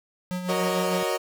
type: tone with tremolo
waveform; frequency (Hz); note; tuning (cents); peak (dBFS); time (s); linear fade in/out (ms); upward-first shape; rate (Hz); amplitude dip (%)
square; 181.1; F#3; -37; -27; 0.31-1.03; 0; sine; 6.7; 50
type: chord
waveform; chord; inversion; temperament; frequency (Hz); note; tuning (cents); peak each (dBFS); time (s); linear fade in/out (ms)
30% pulse; D# minor seventh; first; equal; 370 / 466.2 / 554.4 / 622.3; F#4 / A#4 / C#5 / D#5; 0 / 0 / 0 / 0; -27; 0.48-1.18; 20
effects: none